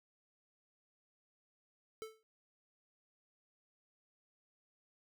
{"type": "tone with exponential decay", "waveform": "square", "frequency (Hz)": 440, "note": "A4", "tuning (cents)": 0, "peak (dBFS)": -40, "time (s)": [2.02, 2.23], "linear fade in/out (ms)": 0, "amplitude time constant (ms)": 44, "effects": []}